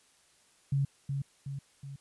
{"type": "tone with echo", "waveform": "sine", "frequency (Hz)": 138.59, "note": "C#3", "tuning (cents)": 0, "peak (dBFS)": -25, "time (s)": [0.72, 0.85], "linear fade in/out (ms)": 5, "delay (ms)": 370, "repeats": 3, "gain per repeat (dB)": -5, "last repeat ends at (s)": 1.96, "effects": ["white hiss -65 dBFS RMS until 2 s", "resampled to 24000 Hz"]}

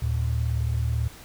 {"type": "tone pair together", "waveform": "sine", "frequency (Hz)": [76.11, 114.3], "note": ["D#2", "A#2"], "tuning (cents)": [-38, -34], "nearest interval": "perfect fifth", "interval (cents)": 704, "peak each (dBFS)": -25, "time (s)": [0.02, 1.08], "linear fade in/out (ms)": 5, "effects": ["pink hiss -46 dBFS RMS until 1.24 s"]}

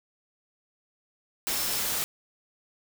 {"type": "tone in noise", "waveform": "sine", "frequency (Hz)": 5310, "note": "E8", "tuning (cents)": 12, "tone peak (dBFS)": -38, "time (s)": [1.5, 1.79], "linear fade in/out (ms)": 0, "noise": "white", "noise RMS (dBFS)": -29, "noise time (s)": [1.47, 2.04], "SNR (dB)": -12, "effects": []}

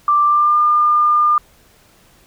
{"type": "tone with pitch glide", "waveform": "sine", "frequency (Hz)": [1178, 1204.8], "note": ["D6", "D6"], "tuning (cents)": [5, 44], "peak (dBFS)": -10, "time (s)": [0.08, 1.38], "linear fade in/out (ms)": 2, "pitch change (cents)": 39, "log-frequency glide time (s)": [0.25, 0.58], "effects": ["pink hiss -51 dBFS RMS until 2.26 s"]}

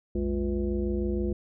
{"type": "tone with frequency modulation", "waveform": "sine", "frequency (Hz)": 205.8, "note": "G#3", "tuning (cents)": -16, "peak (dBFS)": -25, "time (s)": [0.15, 1.33], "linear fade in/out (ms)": 5, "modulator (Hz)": 146, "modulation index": 1.5, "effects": []}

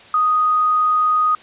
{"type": "tone", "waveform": "sine", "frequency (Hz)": 1244.5, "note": "D#6", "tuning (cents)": 0, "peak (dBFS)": -13, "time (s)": [0.14, 1.35], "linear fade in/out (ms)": 2, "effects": ["white hiss -43 dBFS RMS until 1.42 s", "resampled to 8000 Hz"]}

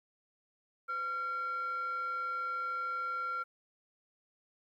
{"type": "tone with frequency modulation", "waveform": "sine", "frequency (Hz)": 1376, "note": "F6", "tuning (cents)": -26, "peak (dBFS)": -32, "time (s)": [0.88, 3.44], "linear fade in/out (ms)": 20, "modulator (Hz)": 867, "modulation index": 0.27, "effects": ["tanh soft clip ceiling -30 dBFS", "12-bit"]}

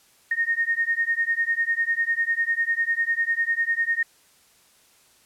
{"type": "beating tone pair", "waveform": "sine", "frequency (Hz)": [1843, 1853], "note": ["A#6", "A#6"], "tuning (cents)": [-20, -11], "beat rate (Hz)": 10, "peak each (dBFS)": -24, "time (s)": [0.31, 4.03], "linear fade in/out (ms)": 5, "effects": ["white hiss -58 dBFS RMS until 5.25 s", "low-pass 12000 Hz 12 dB/octave"]}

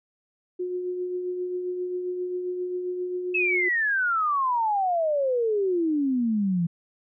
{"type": "tone with tremolo", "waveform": "sine", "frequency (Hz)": 361.3, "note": "F#4", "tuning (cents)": -41, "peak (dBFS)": -25, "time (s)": [0.59, 3.69], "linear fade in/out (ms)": 10, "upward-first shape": "triangle", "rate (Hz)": 7.5, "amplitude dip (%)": 40}
{"type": "exponential sweep", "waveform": "sine", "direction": "down", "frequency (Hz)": [2637, 164.81], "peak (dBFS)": -21, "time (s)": [3.34, 6.67], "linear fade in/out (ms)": 10}
{"effects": []}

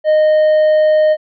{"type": "tone", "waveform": "triangle", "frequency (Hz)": 617, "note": "D#5", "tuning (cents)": -15, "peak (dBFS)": -6, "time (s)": [0.04, 1.17], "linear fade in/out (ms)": 50, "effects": ["resampled to 11025 Hz"]}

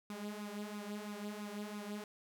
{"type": "tone with flanger", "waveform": "sawtooth", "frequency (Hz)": 207.7, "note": "G#3", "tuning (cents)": 0, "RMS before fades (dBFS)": -44, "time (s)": [0.1, 2.04], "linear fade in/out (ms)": 2, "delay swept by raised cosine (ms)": [0.78, 4.58], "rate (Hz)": 3, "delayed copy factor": 0.65, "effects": []}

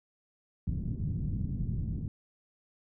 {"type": "low-pass noise", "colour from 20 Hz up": "white", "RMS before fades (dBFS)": -33, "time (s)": [0.67, 2.08], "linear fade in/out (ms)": 2, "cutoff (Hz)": 180, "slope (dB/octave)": 24, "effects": []}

